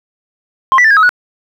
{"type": "tone with pitch steps", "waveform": "sine", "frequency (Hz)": [1057, 1965, 1771, 1635, 1278, 1465], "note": ["C6", "B6", "A6", "G#6", "D#6", "F#6"], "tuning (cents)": [17, -9, 11, -28, 46, -18], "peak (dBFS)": -3, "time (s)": [0.72, 1.092], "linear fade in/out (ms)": 0, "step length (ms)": 62, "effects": ["tanh soft clip ceiling -3 dBFS", "7-bit"]}